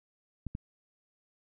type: clicks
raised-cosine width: 5 ms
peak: -24 dBFS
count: 2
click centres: 0.467 / 0.551 s
effects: none